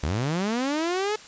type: linear sweep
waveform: sawtooth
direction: up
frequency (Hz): 65.41 to 434.8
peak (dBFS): -20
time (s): 0.03-1.16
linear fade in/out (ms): 5
effects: white hiss -45 dBFS RMS until 1.27 s + resampled to 16000 Hz